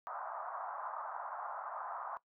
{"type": "band-pass noise", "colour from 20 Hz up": "white", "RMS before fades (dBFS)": -43, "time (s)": [0.07, 2.17], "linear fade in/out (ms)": 0, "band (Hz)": [660, 1300], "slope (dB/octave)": 48, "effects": ["noise-tail reverb RT60 0.1 s tail -17 dB re dry"]}